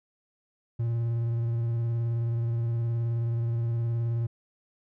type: tone with vibrato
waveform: triangle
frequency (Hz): 116.54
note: A#2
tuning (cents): 0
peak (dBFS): -23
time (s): 0.79-4.27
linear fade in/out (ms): 10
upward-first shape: square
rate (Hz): 19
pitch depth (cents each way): 20
effects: none